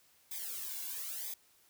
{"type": "noise with flanger", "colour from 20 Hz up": "blue", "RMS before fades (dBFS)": -41, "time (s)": [0.31, 1.34], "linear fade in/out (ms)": 5, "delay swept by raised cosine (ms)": [0.7, 1.62], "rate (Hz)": 1, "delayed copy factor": -0.95, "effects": ["white hiss -67 dBFS RMS until 1.69 s"]}